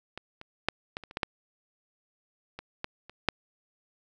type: clicks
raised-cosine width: 0.3 ms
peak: -22 / -27 / -8 / -18 / -28 / -30 / -15 / -10 / -23 / -16 / -29 / -6 dBFS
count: 12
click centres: 0.176 / 0.414 / 0.686 / 0.969 / 1.037 / 1.111 / 1.171 / 1.232 / 2.59 / 2.844 / 3.096 / 3.287 s
effects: none